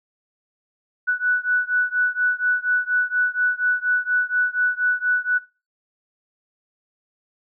sine beating tone pair, 1480 / 1484.2 Hz, F#6 / F#6, 0 / +5 cents, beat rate 4.2 Hz, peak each -21 dBFS, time 1.07-5.39 s, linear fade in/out 20 ms, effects noise-tail reverb RT60 0.3 s tail -20 dB re dry

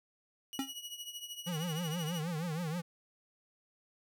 sawtooth tone with tremolo, 2914 Hz, F#7, 27 cents flat, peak -36 dBFS, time 0.53-2.21 s, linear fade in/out 0 ms, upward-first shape triangle, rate 13 Hz, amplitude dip 80%
square tone with exponential decay, 270.8 Hz, C#4, 40 cents flat, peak -30 dBFS, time 0.59-0.73 s, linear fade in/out 2 ms, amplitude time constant 29 ms
square tone with vibrato, 164.81 Hz, E3, in tune, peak -35 dBFS, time 1.46-2.82 s, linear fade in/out 20 ms, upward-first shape triangle, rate 6.3 Hz, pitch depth 180 cents each way
effects none

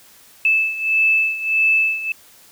sine beating tone pair, 2624 / 2625.6 Hz, E7 / E7, -9 / -8 cents, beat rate 1.6 Hz, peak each -16 / -20 dBFS, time 0.45-2.12 s, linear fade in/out 2 ms, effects white hiss -48 dBFS RMS until 2.51 s

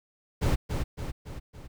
brown noise with echo, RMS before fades -23 dBFS, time 0.41-0.56 s, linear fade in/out 20 ms, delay 280 ms, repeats 4, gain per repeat -5 dB, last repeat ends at 1.68 s, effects none

